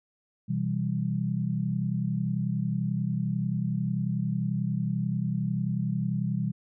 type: chord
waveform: sine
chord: E minor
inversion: second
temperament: equal with one note detuned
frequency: 126.65 / 164.81 / 196 Hz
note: B2 / E3 / G3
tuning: +44 / 0 / 0 cents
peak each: -30 dBFS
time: 0.48-6.52 s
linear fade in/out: 20 ms
effects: none